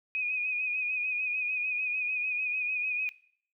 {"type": "tone with vibrato", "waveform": "sine", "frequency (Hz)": 2489, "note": "D#7", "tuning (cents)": 0, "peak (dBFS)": -28, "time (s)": [0.15, 3.09], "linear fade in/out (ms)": 0, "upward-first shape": "sine", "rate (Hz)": 6.7, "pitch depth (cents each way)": 43, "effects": ["noise-tail reverb RT60 0.6 s tail -20 dB re dry"]}